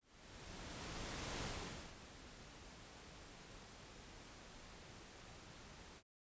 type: noise with ADSR envelope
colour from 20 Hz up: pink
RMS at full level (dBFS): -44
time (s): 0.01-6.03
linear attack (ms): 1400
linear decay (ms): 530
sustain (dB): -13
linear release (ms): 64
effects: resampled to 16000 Hz